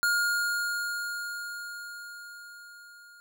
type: tone with level ramp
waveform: square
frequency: 1421 Hz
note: F6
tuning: 30 cents sharp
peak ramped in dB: -23 to -51 dBFS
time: 0.03-3.2 s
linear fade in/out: 0 ms
effects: none